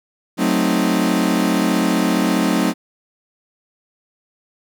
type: chord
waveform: 40% pulse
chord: F# diminished seventh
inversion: none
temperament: equal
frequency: 185 / 220 / 261.6 / 311.1 Hz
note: F#3 / A3 / C4 / Eb4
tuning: 0 / 0 / 0 / 0 cents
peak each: -20 dBFS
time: 0.37-2.74 s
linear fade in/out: 50 ms
effects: none